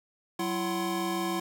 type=tone cluster; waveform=square; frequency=187.6 / 336.3 / 748 / 1055 Hz; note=F#3 / E4 / F#5 / C6; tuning=+24 / +35 / +19 / +14 cents; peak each=-36 / -32 / -37 / -37 dBFS; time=0.39-1.4 s; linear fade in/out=5 ms; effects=9-bit